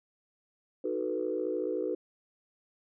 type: chord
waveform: sine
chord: B dominant seventh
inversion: first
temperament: equal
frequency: 311.1 / 370 / 440 / 493.9 Hz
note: D#4 / F#4 / A4 / B4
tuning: 0 / 0 / 0 / 0 cents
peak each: -36 / -34 / -35 / -34 dBFS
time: 0.84-1.95 s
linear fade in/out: 5 ms
effects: tanh soft clip ceiling -19 dBFS